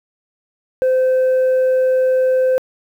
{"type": "tone", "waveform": "sine", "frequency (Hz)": 516, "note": "C5", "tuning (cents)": -24, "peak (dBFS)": -9, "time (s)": [0.82, 2.58], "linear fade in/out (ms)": 0, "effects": ["tanh soft clip ceiling -11 dBFS", "8-bit"]}